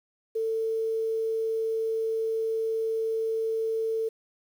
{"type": "tone", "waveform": "sine", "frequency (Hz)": 446.8, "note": "A4", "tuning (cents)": 27, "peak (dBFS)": -25, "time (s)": [0.35, 4.09], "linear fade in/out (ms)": 10, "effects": ["9-bit"]}